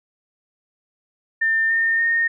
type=tone with pitch steps; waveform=sine; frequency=1800 / 1819.9 / 1839.9 Hz; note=A6 / A#6 / A#6; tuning=+39 / -42 / -23 cents; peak=-16 dBFS; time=1.41-2.28 s; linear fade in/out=10 ms; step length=290 ms; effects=none